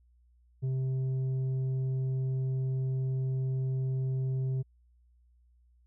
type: tone with tanh clipping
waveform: sine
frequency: 131.2 Hz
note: C3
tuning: 5 cents sharp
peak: -29 dBFS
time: 0.62-4.63 s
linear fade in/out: 20 ms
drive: 5 dB
effects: added 60 Hz sine -61 dBFS peak until 5.86 s